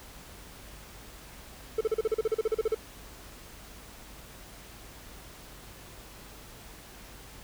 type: tone bursts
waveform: triangle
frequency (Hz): 440.8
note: A4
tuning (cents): +3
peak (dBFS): -21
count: 15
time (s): 1.78-2.747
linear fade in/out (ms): 5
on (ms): 29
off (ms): 38
effects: added 50 Hz sine -52 dBFS peak until 7.43 s + pink hiss -49 dBFS RMS until 7.43 s